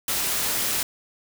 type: noise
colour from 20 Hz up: white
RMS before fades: -25 dBFS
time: 0.08-0.83 s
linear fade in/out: 2 ms
effects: none